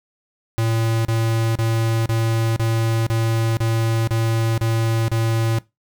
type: tone bursts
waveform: square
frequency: 113.4 Hz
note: A#2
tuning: 47 cents flat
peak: -18 dBFS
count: 10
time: 0.58-5.586 s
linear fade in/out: 0 ms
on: 470 ms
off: 34 ms
effects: noise-tail reverb RT60 0.2 s tail -20 dB re dry